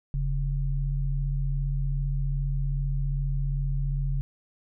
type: tone pair together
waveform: sine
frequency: 41.2 / 138.59 Hz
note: E1 / C#3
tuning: 0 / 0 cents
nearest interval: octave + major sixth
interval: 2100 cents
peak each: -26 / -28 dBFS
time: 0.14-4.21 s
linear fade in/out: 0 ms
effects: none